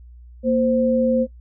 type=tone pair together; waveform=sine; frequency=233.1 / 520.4 Hz; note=A#3 / C5; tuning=0 / -9 cents; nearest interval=octave + major second; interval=1391 cents; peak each=-18 dBFS; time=0.43-1.27 s; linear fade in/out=50 ms; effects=noise-tail reverb RT60 0.1 s tail -19 dB re dry + added 60 Hz sine -40 dBFS peak until 1.4 s